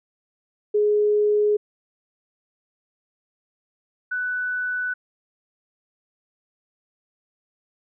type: tone pair in turn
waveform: sine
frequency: 418.3 / 1490.7 Hz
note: G#4 / F#6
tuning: +12 / +12 cents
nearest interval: octave + minor seventh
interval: 2200 cents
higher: second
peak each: -16 / -23 dBFS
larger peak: first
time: 0.74-1.57 / 4.11-4.94 s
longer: neither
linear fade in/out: 10 ms
effects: none